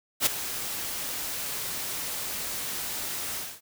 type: noise with ADSR envelope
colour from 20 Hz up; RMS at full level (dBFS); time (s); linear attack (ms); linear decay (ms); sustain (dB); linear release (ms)
white; -20; 0.2-3.61; 63; 10; -13; 240
effects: none